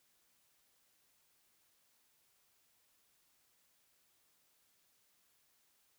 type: silence
effects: white hiss -74 dBFS RMS until 5.98 s